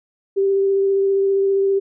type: tone with vibrato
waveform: sine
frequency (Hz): 392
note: G4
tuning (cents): 0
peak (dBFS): -14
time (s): 0.36-1.8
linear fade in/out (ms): 20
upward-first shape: triangle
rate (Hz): 15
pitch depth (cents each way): 14
effects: none